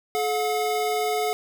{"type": "tone pair together", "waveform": "square", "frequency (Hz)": [428.6, 720.8], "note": ["A4", "F#5"], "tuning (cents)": [-45, -45], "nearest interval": "major sixth", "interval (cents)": 900, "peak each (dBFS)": -26, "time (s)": [0.15, 1.33], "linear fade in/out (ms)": 0, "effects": []}